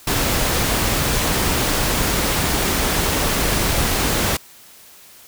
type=noise; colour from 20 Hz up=pink; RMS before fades=-19 dBFS; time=0.07-4.37 s; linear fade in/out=5 ms; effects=white hiss -45 dBFS RMS until 5.27 s